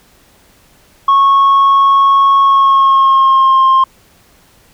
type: tone with pitch glide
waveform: sine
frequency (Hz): 1100 to 1059.5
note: C#6 to C6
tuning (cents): -14 to +21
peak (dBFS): -3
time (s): 1.08-3.84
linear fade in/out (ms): 5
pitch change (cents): -65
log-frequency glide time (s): 2.41-3.66
effects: tanh soft clip ceiling -4 dBFS + pink hiss -48 dBFS RMS until 4.73 s